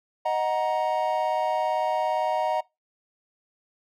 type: chord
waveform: triangle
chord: D# minor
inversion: none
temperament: equal with one note detuned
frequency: 622.3 / 740 / 939.9 Hz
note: D#5 / F#5 / A#5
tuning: 0 / 0 / +14 cents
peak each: -25 dBFS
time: 0.25-2.61 s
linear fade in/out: 10 ms
effects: noise-tail reverb RT60 0.2 s tail -22 dB re dry